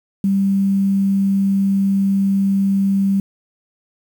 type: tone with quantisation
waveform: sine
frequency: 196 Hz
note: G3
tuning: in tune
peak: -13 dBFS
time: 0.24-3.2 s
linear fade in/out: 2 ms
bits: 7
effects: none